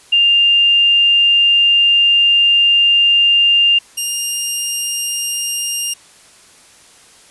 sine / 10% pulse tone pair in turn, 2800 / 2812 Hz, F7 / F7, +4 / +11 cents, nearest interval unison, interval 7 cents, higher second, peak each -8 dBFS, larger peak neither, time 0.12-3.79 / 3.97-5.94 s, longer first, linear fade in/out 10 ms, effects white hiss -45 dBFS RMS until 7.3 s + resampled to 24000 Hz

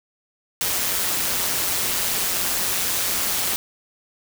white noise with amplitude modulation, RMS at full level -21 dBFS, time 0.61-3.56 s, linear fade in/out 0 ms, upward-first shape sine, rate 182 Hz, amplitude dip 45%, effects none

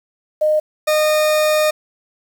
sine / 40% pulse tone pair in turn, 613 / 613 Hz, D#5 / D#5, -26 / -26 cents, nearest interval unison, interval 0 cents, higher neither, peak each -12 dBFS, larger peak neither, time 0.41-0.6 / 0.87-1.71 s, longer second, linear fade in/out 10 ms, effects 7-bit

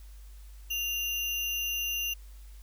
sine tone with sample-and-hold, 2794 Hz, F7, in tune, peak -29 dBFS, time 0.7-2.14 s, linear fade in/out 10 ms, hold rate 8820 Hz, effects added 50 Hz sine -45 dBFS peak until 2.62 s + white hiss -61 dBFS RMS until 2.62 s

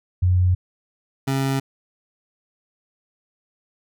sine / 25% pulse tone pair in turn, 90.7 / 135.43 Hz, F#2 / C#3, -34 / -40 cents, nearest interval perfect fifth, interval 694 cents, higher second, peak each -14 / -16 dBFS, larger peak first, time 0.22-0.55 / 1.27-1.6 s, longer neither, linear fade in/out 10 ms, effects none

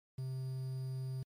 triangle tone with quantisation, 130.81 Hz, C3, in tune, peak -35 dBFS, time 0.18-1.23 s, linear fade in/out 5 ms, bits 10, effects MP3 64 kbps

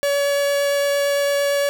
45% pulse tone with vibrato, 567 Hz, C#5, 39 cents sharp, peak -17 dBFS, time 0.03-1.69 s, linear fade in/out 0 ms, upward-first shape triangle, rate 8.8 Hz, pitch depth 8 cents each way, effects none

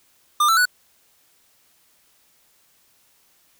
square tone with pitch steps, 1200 / 1331.5 / 1477.4 Hz, D6 / E6 / F#6, +37 / +17 / -3 cents, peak -15 dBFS, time 0.4-0.655 s, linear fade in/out 5 ms, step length 85 ms, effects white hiss -60 dBFS RMS until 3.59 s

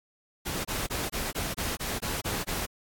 pink noise bursts, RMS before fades -32 dBFS, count 10, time 0.45-2.666 s, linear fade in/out 20 ms, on 200 ms, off 24 ms, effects AAC 64 kbps

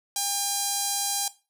5% pulse tone with notch filter, 804 Hz, G5, 44 cents sharp, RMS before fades -28 dBFS, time 0.16-1.28 s, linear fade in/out 2 ms, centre 1900 Hz, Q 0.51, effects noise-tail reverb RT60 0.3 s tail -17 dB re dry

